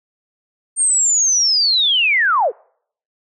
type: linear sweep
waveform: sine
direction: down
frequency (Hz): 8780 to 370.7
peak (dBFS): -12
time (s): 0.76-2.52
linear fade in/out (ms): 50
effects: noise-tail reverb RT60 0.6 s tail -26 dB re dry